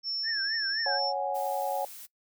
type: tone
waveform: sine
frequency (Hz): 5400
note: E8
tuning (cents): +41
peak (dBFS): -30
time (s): 0.03-1.13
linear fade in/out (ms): 50
type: tone with vibrato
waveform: sine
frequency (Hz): 1691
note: G#6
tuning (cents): +31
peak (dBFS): -31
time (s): 0.23-1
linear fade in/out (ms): 50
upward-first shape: triangle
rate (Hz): 3.9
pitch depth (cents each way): 160
type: chord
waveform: sine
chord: C# suspended fourth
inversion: none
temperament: equal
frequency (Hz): 554.4 / 740 / 830.6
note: C#5 / F#5 / G#5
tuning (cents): 0 / 0 / 0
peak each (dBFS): -32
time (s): 0.86-1.85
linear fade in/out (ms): 2
type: noise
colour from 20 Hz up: blue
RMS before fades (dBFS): -45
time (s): 1.34-2.07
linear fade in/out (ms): 20
effects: noise-tail reverb RT60 0.1 s tail -21 dB re dry